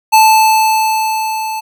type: tone with level ramp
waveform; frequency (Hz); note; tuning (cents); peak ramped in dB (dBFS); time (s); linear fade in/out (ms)
square; 875; A5; -10; -4 to -19; 0.12-1.61; 20
effects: none